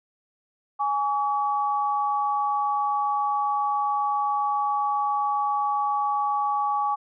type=tone pair together; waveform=sine; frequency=830 / 1137.4 Hz; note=G#5 / C#6; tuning=-1 / +44 cents; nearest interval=perfect fourth; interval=545 cents; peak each=-24 / -25 dBFS; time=0.79-6.96 s; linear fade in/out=20 ms; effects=none